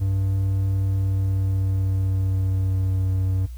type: tone with pitch glide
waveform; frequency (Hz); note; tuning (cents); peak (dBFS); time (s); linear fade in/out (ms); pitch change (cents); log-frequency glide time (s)
triangle; 96.7 to 94.27; G2 to F#2; -23 to +33; -17; 0-3.47; 20; -44; 0.86-3.15
effects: added 60 Hz sine -32 dBFS peak until 3.57 s + white hiss -56 dBFS RMS until 3.57 s